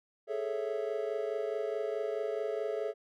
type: chord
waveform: triangle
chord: A major seventh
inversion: third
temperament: equal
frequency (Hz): 415.3 / 440 / 554.4 / 659.3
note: G#4 / A4 / C#5 / E5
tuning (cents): 0 / 0 / 0 / 0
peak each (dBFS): -35 / -34 / -37 / -37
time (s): 0.27-2.94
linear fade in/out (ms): 50
effects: none